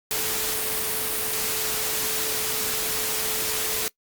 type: tone in noise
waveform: sine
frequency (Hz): 436.1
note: A4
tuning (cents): -15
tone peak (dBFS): -36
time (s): 0.11-3.88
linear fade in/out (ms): 0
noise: white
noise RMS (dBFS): -26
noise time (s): 0.11-3.88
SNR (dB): -13
effects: noise-tail reverb RT60 0.1 s tail -23 dB re dry + Opus 48 kbps